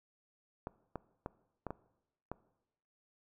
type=clicks; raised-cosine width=1 ms; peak=-25 dBFS; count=6; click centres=0.671 / 0.957 / 1.261 / 1.667 / 1.706 / 2.316 s; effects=noise-tail reverb RT60 0.9 s tail -20 dB re dry